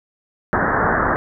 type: low-pass noise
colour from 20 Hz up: white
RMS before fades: -18 dBFS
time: 0.53-1.16 s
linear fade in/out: 0 ms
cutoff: 1800 Hz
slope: 96 dB/octave
effects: none